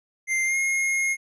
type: tone with pitch glide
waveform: square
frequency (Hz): 2093 to 2148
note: C7 to C7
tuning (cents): 0 to +45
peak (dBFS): -22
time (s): 0.27-1.17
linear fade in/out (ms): 50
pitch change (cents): +45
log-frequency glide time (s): 0.45-0.57
effects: resampled to 24000 Hz